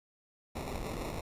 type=noise with sample-and-hold; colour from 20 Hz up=pink; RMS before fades=-38 dBFS; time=0.55-1.21 s; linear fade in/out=10 ms; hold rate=1575 Hz; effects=resampled to 32000 Hz